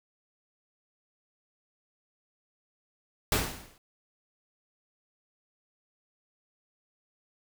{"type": "noise with exponential decay", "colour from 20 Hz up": "pink", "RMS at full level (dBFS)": -23, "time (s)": [3.32, 3.78], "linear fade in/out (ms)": 2, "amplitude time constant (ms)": 100, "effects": []}